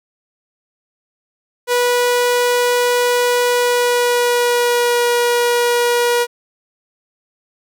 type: tone with pitch glide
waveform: sawtooth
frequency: 488.4 to 480.6 Hz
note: B4 to B4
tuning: -19 to -47 cents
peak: -9 dBFS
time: 1.67-6.27 s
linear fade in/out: 50 ms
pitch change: -28 cents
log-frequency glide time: 3.5-5.06 s
effects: none